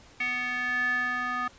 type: tone with band-pass filter sweep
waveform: square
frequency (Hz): 247.8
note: B3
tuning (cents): +6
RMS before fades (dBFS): -29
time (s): 0.2-1.48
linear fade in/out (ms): 5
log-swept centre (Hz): 2200 to 1400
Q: 7.6
effects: pink hiss -54 dBFS RMS until 1.58 s + resampled to 16000 Hz

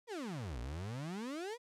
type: exponential two-way sweep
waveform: 35% pulse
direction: down then up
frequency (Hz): 502 to 56.4 to 502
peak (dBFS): -38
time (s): 0.07-1.58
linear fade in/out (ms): 50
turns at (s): 0.59
effects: low-pass 9000 Hz 12 dB/octave + 13-bit

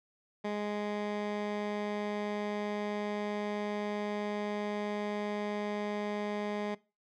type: tone with low-pass filter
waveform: 15% pulse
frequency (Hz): 207.7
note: G#3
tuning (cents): 0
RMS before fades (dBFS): -35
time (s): 0.44-6.75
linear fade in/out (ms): 10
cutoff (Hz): 3500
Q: 0.57
effects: noise-tail reverb RT60 0.3 s tail -21 dB re dry

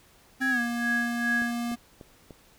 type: tone with pitch glide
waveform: square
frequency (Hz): 261.6 to 237.1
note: C4 to A#3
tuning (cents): 0 to +30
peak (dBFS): -29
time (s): 0.4-1.76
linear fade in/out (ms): 20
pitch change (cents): -170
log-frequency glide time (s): 0.5-0.6
type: tone with tremolo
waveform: sine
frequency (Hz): 1661.2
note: G#6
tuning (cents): 0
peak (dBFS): -23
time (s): 0.41-1.52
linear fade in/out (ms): 10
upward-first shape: sine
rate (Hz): 2.4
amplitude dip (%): 85
type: click train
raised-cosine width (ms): 2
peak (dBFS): -30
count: 4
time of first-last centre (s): 1.42-2.308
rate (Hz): 3.38
effects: pink hiss -58 dBFS RMS until 2.58 s

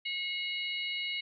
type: harmonic tone with a mistuned harmonic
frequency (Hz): 723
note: F#5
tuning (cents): -40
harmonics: 3 / 4 / 5 / 6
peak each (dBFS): -36 / -36 / -41 / -46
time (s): 0.05-1.21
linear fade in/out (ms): 10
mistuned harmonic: 5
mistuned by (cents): +120
effects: none

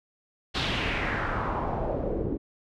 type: noise with low-pass filter sweep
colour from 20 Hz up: pink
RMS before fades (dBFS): -29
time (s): 0.54-2.38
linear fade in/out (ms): 20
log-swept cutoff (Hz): 4000 to 340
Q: 2.5
effects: none

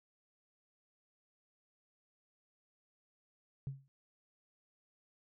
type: tone with exponential decay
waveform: sine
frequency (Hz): 136.2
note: C#3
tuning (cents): -30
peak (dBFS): -33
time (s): 3.67-3.88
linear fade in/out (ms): 0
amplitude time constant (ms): 45
effects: tanh soft clip ceiling -32 dBFS

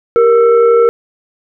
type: tone with frequency modulation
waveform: sine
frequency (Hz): 467.8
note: A#4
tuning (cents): +6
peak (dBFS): -5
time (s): 0.16-0.89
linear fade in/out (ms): 0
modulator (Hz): 864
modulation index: 0.54
effects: none

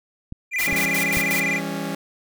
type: clicks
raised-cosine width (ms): 5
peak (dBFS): -20 / -17 / -16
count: 3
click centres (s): 0.324 / 0.728 / 1.171
type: tone with vibrato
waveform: triangle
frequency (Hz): 2195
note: C#7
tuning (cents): -18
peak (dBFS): -19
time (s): 0.51-1.61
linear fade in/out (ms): 50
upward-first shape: square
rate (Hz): 20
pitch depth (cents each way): 150
type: noise with tremolo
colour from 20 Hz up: white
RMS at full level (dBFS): -27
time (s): 0.58-1.44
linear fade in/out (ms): 20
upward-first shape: square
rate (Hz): 5.5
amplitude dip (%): 80
type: chord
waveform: sawtooth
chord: C# diminished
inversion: first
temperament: just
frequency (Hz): 166.31 / 199.57 / 277.2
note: E3 / G3 / C#4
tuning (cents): +16 / +31 / 0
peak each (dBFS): -27 / -26 / -26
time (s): 0.67-1.95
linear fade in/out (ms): 5
effects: none

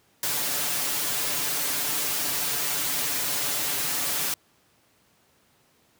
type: noise with comb filter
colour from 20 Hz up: white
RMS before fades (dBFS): -27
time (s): 0.23-4.34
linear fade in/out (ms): 2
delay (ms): 6.9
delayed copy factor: +0.85
effects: pink hiss -63 dBFS RMS until 5.99 s + high-pass 100 Hz 12 dB/octave

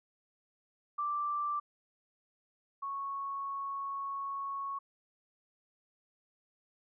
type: tone pair in turn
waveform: sine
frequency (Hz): 1174.7 / 1105.5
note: D6 / C#6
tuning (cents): 0 / -5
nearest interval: minor second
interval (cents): 105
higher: first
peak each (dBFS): -31 / -35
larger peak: first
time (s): 0.98-1.6 / 2.82-4.79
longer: second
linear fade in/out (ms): 10
effects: none

